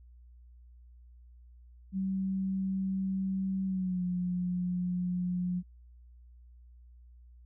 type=tone with pitch glide; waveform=sine; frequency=191.1 to 179.34 Hz; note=G3 to F3; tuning=-44 to +46 cents; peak=-29 dBFS; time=1.92-5.63 s; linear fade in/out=50 ms; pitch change=-110 cents; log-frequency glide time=3.65-4.04 s; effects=added 60 Hz sine -52 dBFS peak until 7.45 s